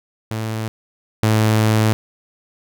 sawtooth tone pair in turn, 110.5 / 109.04 Hz, A2 / A2, +8 / -15 cents, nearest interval unison, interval 23 cents, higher first, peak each -18 / -9 dBFS, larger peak second, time 0.31-0.68 / 1.23-1.93 s, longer second, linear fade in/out 0 ms, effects none

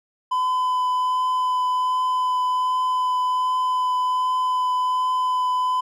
triangle tone with vibrato, 1009 Hz, B5, 37 cents sharp, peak -17 dBFS, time 0.31-5.81 s, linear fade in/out 10 ms, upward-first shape triangle, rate 1.3 Hz, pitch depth 9 cents each way, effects none

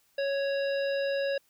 harmonic tone, 554.4 Hz, C#5, in tune, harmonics 1 / 3 / 5 / 7 / 9, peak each -27 / -37 / -41 / -44 / -46 dBFS, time 0.18-1.38 s, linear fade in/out 5 ms, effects white hiss -68 dBFS RMS until 1.49 s

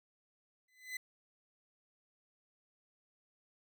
40% pulse tone with exponential growth, 2019 Hz, B6, 38 cents sharp, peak -35 dBFS, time 0.68-0.97 s, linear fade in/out 5 ms, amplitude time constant 61 ms, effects none

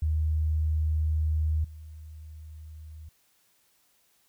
sine tone with level steps, 77.78 Hz, D#2, in tune, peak -23 / -41 dBFS, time 0.02-3.09 s, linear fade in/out 5 ms, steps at 1.64 s, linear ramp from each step 5 ms, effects white hiss -67 dBFS RMS until 4.28 s

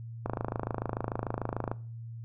click train, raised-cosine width 1 ms, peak -17 dBFS, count 40, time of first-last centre 0.26-1.715 s, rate 26.8 Hz, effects noise-tail reverb RT60 0.4 s tail -19 dB re dry + added 115 Hz sine -39 dBFS peak until 2.24 s

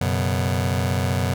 sawtooth chord, F# suspended fourth, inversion none, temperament just, 92.5 / 123.33 / 138.75 Hz, F#2 / B2 / C#3, 0 / -2 / +2 cents, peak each -18 / -20 / -24 dBFS, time 0.01-1.34 s, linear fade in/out 5 ms, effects none

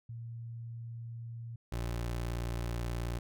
sine / 25% pulse tone pair in turn, 116.1 / 58.64 Hz, A#2 / A#1, -7 / +11 cents, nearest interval octave, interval 1182 cents, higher first, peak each -40 / -30 dBFS, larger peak second, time 0.09-1.56 / 1.72-3.19 s, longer neither, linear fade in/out 5 ms, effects none

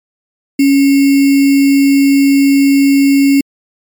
sine tone with sample-and-hold, 277.2 Hz, C#4, in tune, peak -5 dBFS, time 0.59-3.41 s, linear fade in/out 5 ms, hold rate 2450 Hz, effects MP3 96 kbps

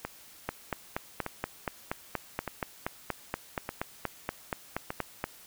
two click trains, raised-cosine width 0.5 ms, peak -15 / -18 dBFS, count 21 / 5, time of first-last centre 0.49-5.241 / 0.05-4.904 s, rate 4.21 / 0.824 Hz, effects white hiss -53 dBFS RMS until 5.46 s

